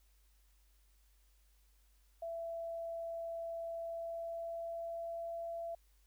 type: tone with pitch glide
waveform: sine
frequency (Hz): 668 to 673.4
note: E5 to E5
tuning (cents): +23 to +37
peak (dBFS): -39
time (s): 2.22-5.75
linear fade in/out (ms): 5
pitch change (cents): +14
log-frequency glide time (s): 3.74-5.35
effects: added 50 Hz sine -66 dBFS peak until 6.06 s + white hiss -75 dBFS RMS until 6.06 s